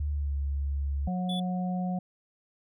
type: tone with pitch glide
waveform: sine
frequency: 73.42 to 70.19 Hz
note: D2 to C#2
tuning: 0 to +22 cents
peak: -27 dBFS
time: 0-1.08 s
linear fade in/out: 5 ms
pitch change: -78 cents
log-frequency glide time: 0.1-0.34 s
type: harmonic tone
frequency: 182 Hz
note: F#3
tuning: 28 cents flat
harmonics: 1 / 3 / 4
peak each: -28 / -43 / -37 dBFS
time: 1.07-1.99 s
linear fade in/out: 5 ms
type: tone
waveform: triangle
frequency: 3443 Hz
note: A7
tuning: 38 cents flat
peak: -33 dBFS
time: 1.29-1.4 s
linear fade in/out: 5 ms
effects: none